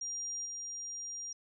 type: tone with level steps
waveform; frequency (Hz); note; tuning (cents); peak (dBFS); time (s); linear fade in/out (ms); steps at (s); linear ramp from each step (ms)
sine; 5700; F8; +34; -36 / -39; 0.01-1.33; 5; 0.45; 10
effects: none